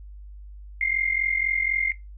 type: tone pair together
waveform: sine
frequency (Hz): 2094 / 2138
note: C7 / C7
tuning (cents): +1 / +37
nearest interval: unison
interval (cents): 36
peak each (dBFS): -24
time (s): 0.81-1.92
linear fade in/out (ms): 2
effects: noise-tail reverb RT60 0.2 s tail -18 dB re dry + added 50 Hz sine -39 dBFS peak until 2.17 s